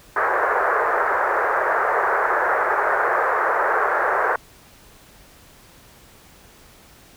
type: band-pass noise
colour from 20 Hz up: white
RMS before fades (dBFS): -20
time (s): 0.16-4.36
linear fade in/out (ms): 5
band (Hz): 400 to 1700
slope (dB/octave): 48
effects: pink hiss -49 dBFS RMS until 7.16 s